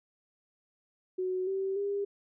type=tone with pitch steps; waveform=sine; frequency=370 / 385.7 / 402.1 Hz; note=F#4 / G4 / G4; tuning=0 / -28 / +44 cents; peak=-29 dBFS; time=1.18-2.05 s; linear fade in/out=10 ms; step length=290 ms; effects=none